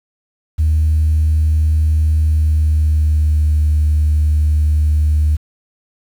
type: tone with pitch glide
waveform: sine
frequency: 77.78 to 75.96 Hz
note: D#2 to D#2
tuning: 0 to -41 cents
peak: -9 dBFS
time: 0.58-5.37 s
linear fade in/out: 20 ms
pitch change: -41 cents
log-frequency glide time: 2.19-3.58 s
effects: tanh soft clip ceiling -7 dBFS + 7-bit